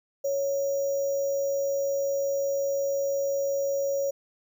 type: tone with sample-and-hold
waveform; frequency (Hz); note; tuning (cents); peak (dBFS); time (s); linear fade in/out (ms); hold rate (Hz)
sine; 554.4; C#5; 0; -24; 0.24-4.11; 10; 6300
effects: none

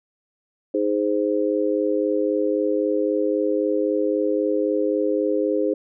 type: chord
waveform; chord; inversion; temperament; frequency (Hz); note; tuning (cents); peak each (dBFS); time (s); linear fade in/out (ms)
sine; Ab major; second; just; 311.5 / 415.3 / 519.1; Eb4 / Ab4 / C5; +2 / 0 / -14; -23; 0.74-5.74; 5
effects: none

